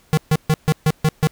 square tone bursts, 155.56 Hz, D#3, in tune, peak -13 dBFS, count 7, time 0.13-1.271 s, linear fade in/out 0 ms, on 43 ms, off 140 ms, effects pink hiss -55 dBFS RMS until 1.31 s

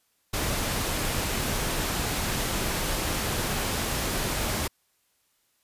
pink noise, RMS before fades -28 dBFS, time 0.33-4.68 s, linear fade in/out 10 ms, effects white hiss -70 dBFS RMS until 5.63 s + resampled to 32000 Hz

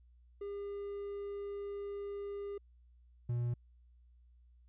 triangle tone pair in turn, 403.7 / 120.26 Hz, G#4 / B2, -49 / -46 cents, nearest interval octave + major sixth, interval 2097 cents, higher first, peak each -37 / -30 dBFS, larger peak second, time 0.41-2.58 / 3.29-3.54 s, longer first, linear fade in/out 5 ms, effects added 60 Hz sine -60 dBFS peak until 4.68 s + resampled to 8000 Hz

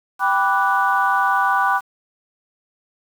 sine chord, G major seventh, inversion none, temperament equal with one note detuned, 784 / 987.8 / 1168.6 / 1480 Hz, G5 / B5 / D6 / F#6, 0 / 0 / -9 / 0 cents, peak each -20 dBFS, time 0.19-1.81 s, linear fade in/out 50 ms, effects tanh soft clip ceiling -5 dBFS + 7-bit

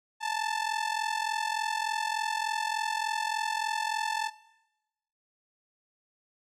sawtooth ring-modulated tone, 880 Hz, A5, in tune, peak -22 dBFS, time 0.2-4.31 s, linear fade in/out 50 ms, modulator 21.7 Hz, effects noise-tail reverb RT60 1.0 s tail -20 dB re dry + low-pass 8000 Hz 12 dB/octave

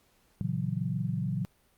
sine chord, F# dominant seventh, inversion first, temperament equal with one note detuned, 116.54 / 138.59 / 163.39 / 185 Hz, A#2 / C#3 / E3 / F#3, 0 / 0 / -15 / 0 cents, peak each -34 dBFS, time 0.41-1.45 s, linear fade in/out 0 ms, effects pink hiss -67 dBFS RMS until 1.77 s + Opus 48 kbps

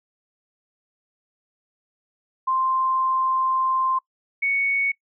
sine tone pair in turn, 1046.5 / 2223 Hz, C6 / C#7, 0 / +4 cents, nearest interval octave + minor second, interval 1304 cents, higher second, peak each -19 dBFS, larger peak neither, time 2.47-3.99 / 4.42-4.92 s, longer first, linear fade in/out 10 ms, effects noise-tail reverb RT60 0.1 s tail -23 dB re dry

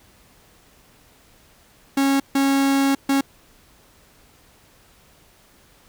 45% pulse tone bursts at uneven times, 274.4 Hz, C#4, 17 cents flat, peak -16 dBFS, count 3, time 1.97-2.2 / 2.35-2.95 / 3.09-3.21 s, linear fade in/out 5 ms, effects pink hiss -54 dBFS RMS until 5.88 s

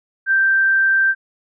sine tone, 1568 Hz, G6, in tune, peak -12 dBFS, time 0.26-1.15 s, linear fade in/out 50 ms, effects none

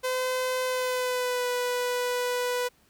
sawtooth tone with pitch glide, 511 to 493.3 Hz, C5 to B4, -41 to -2 cents, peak -22 dBFS, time 0.03-2.69 s, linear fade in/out 20 ms, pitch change -61 cents, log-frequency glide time 0.65-1.48 s, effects pink hiss -63 dBFS RMS until 2.89 s

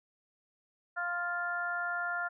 harmonic tone, 350 Hz, F4, 4 cents sharp, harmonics 2 / 3 / 4 / 5, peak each -38 / -44 / -33 / -42 dBFS, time 0.96-2.29 s, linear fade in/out 20 ms, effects none

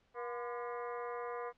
harmonic tone with a mistuned harmonic, 240 Hz, B3, 49 cents flat, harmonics 2 / 3 / 4 / 5 / 6 / 7 / 8 / 9, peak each -41 / -47 / -46 / -47 / -55 / -56 / -55 / -58 dBFS, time 0.14-1.53 s, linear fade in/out 50 ms, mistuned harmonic 4, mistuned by +97 cents, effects pink hiss -73 dBFS RMS until 1.57 s + low-pass 4000 Hz 12 dB/octave

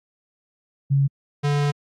sine / square tone pair in turn, 138.59 / 144.74 Hz, C#3 / D3, 0 / -25 cents, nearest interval minor second, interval 75 cents, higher second, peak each -15 / -19 dBFS, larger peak first, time 0.9-1.08 / 1.43-1.72 s, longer second, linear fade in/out 20 ms, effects low-pass 6000 Hz 12 dB/octave + AAC 48 kbps

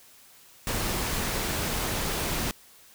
pink noise, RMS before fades -29 dBFS, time 0.67-2.51 s, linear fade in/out 0 ms, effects white hiss -54 dBFS RMS until 2.94 s

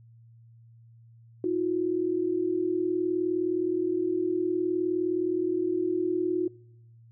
sine tone pair together, 321.6 / 361 Hz, E4 / F#4, -43 / -43 cents, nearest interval major second, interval 200 cents, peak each -29 / -26 dBFS, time 1.44-6.48 s, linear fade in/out 2 ms, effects noise-tail reverb RT60 0.8 s tail -25 dB re dry + added 115 Hz sine -51 dBFS peak until 7.11 s

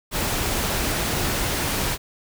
pink noise, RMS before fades -24 dBFS, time 0.11-1.98 s, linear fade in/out 50 ms, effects none

